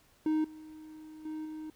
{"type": "tone with level steps", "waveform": "triangle", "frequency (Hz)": 311.1, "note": "D#4", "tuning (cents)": 0, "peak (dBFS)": [-24, -44, -34, -37], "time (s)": [0.26, 1.7], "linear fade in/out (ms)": 2, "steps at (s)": [0.44, 1.25, 1.45], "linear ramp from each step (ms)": 5, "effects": ["pink hiss -65 dBFS RMS until 1.75 s"]}